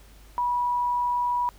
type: tone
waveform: sine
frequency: 974 Hz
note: B5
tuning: 24 cents flat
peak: -22 dBFS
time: 0.38-1.49 s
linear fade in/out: 0 ms
effects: added 50 Hz sine -49 dBFS peak until 1.58 s + pink hiss -55 dBFS RMS until 1.58 s